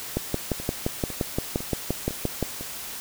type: two click trains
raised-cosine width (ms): 2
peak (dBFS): -21 / -10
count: 5 / 14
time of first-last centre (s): 0.6-2.61 / 0.17-2.427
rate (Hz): 1.99 / 5.76
effects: white hiss -36 dBFS RMS until 3 s